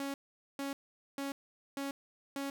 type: tone bursts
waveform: sawtooth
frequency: 277.2 Hz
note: C#4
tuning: in tune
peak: -32 dBFS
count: 5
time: 0-2.5 s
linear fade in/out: 2 ms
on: 140 ms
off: 450 ms
effects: none